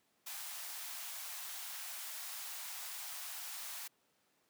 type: high-pass noise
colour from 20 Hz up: white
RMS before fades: -45 dBFS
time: 0.26-3.88 s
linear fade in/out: 10 ms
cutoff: 660 Hz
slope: 48 dB/octave
effects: pink hiss -75 dBFS RMS until 4.49 s + high-pass 200 Hz 12 dB/octave